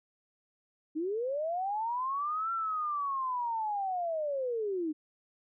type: linear two-way sweep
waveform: sine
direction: up then down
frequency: 296.3 to 1362 to 296.3 Hz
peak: -30 dBFS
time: 0.95-4.93 s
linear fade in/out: 20 ms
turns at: 2.52 s
effects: none

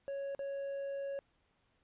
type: tone with dropouts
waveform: triangle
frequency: 554.4 Hz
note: C#5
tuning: in tune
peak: -35 dBFS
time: 0.08-1.19 s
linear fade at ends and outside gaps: 0 ms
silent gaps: 0.349-0.392 s
effects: pink hiss -75 dBFS RMS until 1.83 s + resampled to 8000 Hz

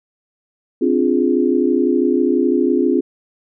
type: chord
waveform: sine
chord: D half-diminished seventh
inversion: third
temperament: equal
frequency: 261.6 / 293.7 / 349.2 / 415.3 Hz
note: C4 / D4 / F4 / Ab4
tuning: 0 / 0 / 0 / 0 cents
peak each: -17 / -20 / -17 / -20 dBFS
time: 0.81-3.01 s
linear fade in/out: 10 ms
effects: none

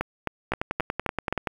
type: two click trains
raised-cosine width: 0.5 ms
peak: -10 / -11 dBFS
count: 6 / 11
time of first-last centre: 0.01-1.326 / 0.52-1.472 s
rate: 3.8 / 10.5 Hz
effects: 7-bit

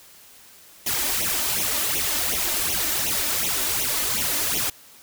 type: noise with flanger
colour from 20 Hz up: white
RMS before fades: -24 dBFS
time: 0.86-4.7 s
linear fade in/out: 5 ms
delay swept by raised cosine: 0.31 to 3.41 ms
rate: 2.7 Hz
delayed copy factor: +0.85
effects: white hiss -49 dBFS RMS until 5.02 s

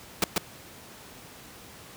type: noise with echo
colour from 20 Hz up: pink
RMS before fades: -22 dBFS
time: 0.22-0.24 s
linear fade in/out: 2 ms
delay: 140 ms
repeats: 1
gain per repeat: -2 dB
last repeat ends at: 0.38 s
effects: pink hiss -47 dBFS RMS until 1.96 s + high-pass 80 Hz 12 dB/octave

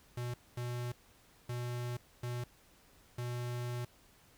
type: tone bursts at uneven times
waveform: square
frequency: 121.8 Hz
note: B2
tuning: 24 cents flat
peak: -37 dBFS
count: 5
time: 0.17-0.34 / 0.57-0.92 / 1.49-1.97 / 2.23-2.44 / 3.18-3.85 s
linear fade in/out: 5 ms
effects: pink hiss -64 dBFS RMS until 4.37 s

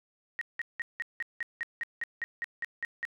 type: tone bursts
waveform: sine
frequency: 1877 Hz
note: A#6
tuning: 11 cents sharp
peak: -30 dBFS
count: 14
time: 0.39-3.052 s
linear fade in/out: 0 ms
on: 23 ms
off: 180 ms
effects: none

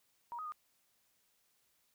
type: tone with pitch steps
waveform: sine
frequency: 949 / 1255 / 1224 Hz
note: A#5 / D#6 / D#6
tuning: +31 / +15 / -29 cents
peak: -40 dBFS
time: 0.32-0.521 s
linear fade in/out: 0 ms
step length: 67 ms
effects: white hiss -75 dBFS RMS until 1.94 s

